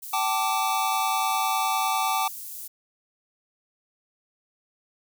white high-pass noise, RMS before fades -38 dBFS, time 0.02-2.68 s, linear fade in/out 10 ms, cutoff 8200 Hz, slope 12 dB/octave
square chord, G suspended second, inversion none, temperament equal with one note detuned, 770.1 / 880 / 1174.7 Hz, G5 / A5 / D6, -31 / 0 / 0 cents, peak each -28 dBFS, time 0.13-2.28 s, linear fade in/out 5 ms
effects none

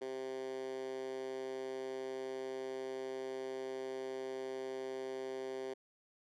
10% pulse tone with high-pass filter, 131.4 Hz, C3, 8 cents sharp, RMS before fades -42 dBFS, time 0.01-5.74 s, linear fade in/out 10 ms, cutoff 380 Hz, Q 3.8, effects low-pass 7000 Hz 12 dB/octave

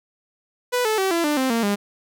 sawtooth tone with pitch steps, 493.9 / 435 / 383.1 / 337.3 / 297.1 / 261.6 / 230.4 / 202.9 Hz, B4 / A4 / G4 / E4 / D4 / C4 / A#3 / G#3, 0 / -20 / -40 / +40 / +20 / 0 / -20 / -40 cents, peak -15 dBFS, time 0.72-1.76 s, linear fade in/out 20 ms, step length 130 ms, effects none

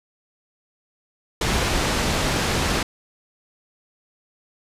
pink low-pass noise, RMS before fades -22 dBFS, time 1.41-2.83 s, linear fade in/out 5 ms, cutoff 7000 Hz, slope 12 dB/octave, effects resampled to 32000 Hz

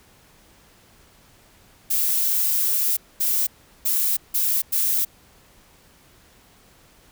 violet noise bursts at uneven times, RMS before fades -21 dBFS, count 5, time 1.9-2.97 / 3.2-3.47 / 3.85-4.17 / 4.34-4.62 / 4.72-5.05 s, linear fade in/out 10 ms, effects pink hiss -54 dBFS RMS until 7.11 s

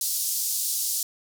white band-pass noise, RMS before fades -27 dBFS, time 0.01-1.03 s, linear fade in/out 2 ms, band 4600 to 15000 Hz, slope 24 dB/octave, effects none

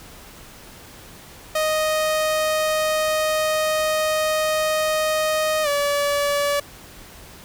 sawtooth tone with pitch glide, 622.3 to 574 Hz, D#5 to D5, 0 to -40 cents, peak -15 dBFS, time 1.55-6.6 s, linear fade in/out 5 ms, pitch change -140 cents, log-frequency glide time 5.63-5.68 s, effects pink hiss -43 dBFS RMS until 7.44 s

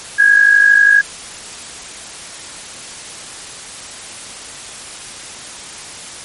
sine tone with amplitude modulation, 1648 Hz, G#6, 14 cents flat, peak -3 dBFS, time 0.18-1.02 s, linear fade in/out 20 ms, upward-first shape sine, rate 52.4 Hz, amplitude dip 65%, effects white hiss -31 dBFS RMS until 6.24 s + MP3 48 kbps

